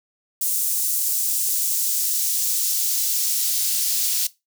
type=noise with high-pass filter sweep; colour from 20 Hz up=white; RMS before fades=-22 dBFS; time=0.41-4.27 s; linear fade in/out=5 ms; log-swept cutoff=7900 to 4400 Hz; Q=1; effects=noise-tail reverb RT60 0.2 s tail -18 dB re dry